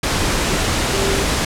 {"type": "tone in noise", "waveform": "sine", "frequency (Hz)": 392, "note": "G4", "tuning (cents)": 0, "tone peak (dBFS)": -21, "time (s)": [0.93, 1.23], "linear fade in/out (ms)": 5, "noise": "pink", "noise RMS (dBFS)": -18, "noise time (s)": [0.03, 1.45], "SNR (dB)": -6, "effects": ["low-pass 9000 Hz 12 dB/octave"]}